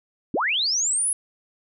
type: linear sweep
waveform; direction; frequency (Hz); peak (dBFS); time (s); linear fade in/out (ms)
sine; up; 181.2 to 10740; -20; 0.34-1.13; 2
effects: none